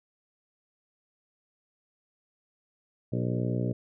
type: harmonic tone with a mistuned harmonic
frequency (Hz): 60.8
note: B1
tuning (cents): -26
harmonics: 2 / 3 / 4 / 5 / 6 / 7 / 8 / 9 / 10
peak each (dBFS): -29 / -33 / -35 / -37 / -39 / -40 / -41 / -42 / -43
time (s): 3.12-3.73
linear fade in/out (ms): 10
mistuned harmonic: 7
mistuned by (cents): -26
effects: none